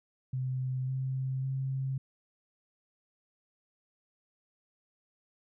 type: tone with pitch steps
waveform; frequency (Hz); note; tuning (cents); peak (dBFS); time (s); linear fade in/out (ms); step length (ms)
sine; 129.3 / 131.7 / 133.5; C3 / C3 / C3; -20 / +12 / +35; -30; 0.33-1.98; 5; 550
effects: none